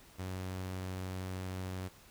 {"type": "tone", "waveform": "sawtooth", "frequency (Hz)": 93, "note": "F#2", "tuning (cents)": 9, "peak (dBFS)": -34, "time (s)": [0.18, 1.89], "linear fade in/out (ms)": 20, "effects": ["pink hiss -59 dBFS RMS until 2.1 s"]}